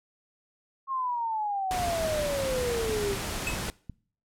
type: exponential sweep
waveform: sine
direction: down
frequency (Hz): 1089 to 387.6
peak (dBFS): -27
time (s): 0.87-3.17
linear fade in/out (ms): 50
type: noise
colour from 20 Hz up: pink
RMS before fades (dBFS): -33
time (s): 1.71-3.7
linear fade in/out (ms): 0
type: clicks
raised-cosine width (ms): 5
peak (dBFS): -25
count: 7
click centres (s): 1.884 / 2.127 / 2.437 / 2.895 / 3.041 / 3.538 / 3.897
type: tone with exponential decay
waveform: square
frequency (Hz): 2577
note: E7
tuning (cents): -40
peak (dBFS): -27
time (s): 3.47-3.63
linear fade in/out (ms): 2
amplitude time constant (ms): 34
effects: noise-tail reverb RT60 0.5 s tail -23 dB re dry + low-pass 12000 Hz 12 dB/octave